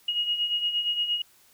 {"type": "beating tone pair", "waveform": "sine", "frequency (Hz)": [2875, 2883.6], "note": ["F7", "F#7"], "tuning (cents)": [50, -45], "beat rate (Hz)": 8.6, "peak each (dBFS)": [-32, -25], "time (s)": [0.08, 1.22], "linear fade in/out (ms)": 5, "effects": ["white hiss -59 dBFS RMS until 1.53 s"]}